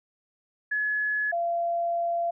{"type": "tone pair in turn", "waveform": "sine", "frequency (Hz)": [1700, 684.5], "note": ["G#6", "F5"], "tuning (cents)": [40, -35], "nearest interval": "octave + major third", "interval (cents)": 1575, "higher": "first", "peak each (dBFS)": -24, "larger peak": "neither", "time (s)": [[0.71, 1.32], [1.32, 2.31]], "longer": "second", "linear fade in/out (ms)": 10, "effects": []}